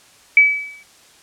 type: tone with exponential decay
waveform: sine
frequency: 2291 Hz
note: D7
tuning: 44 cents flat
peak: -4 dBFS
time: 0.37-0.83 s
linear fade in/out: 2 ms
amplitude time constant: 100 ms
effects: white hiss -49 dBFS RMS until 1.22 s + low-pass 9000 Hz 12 dB/octave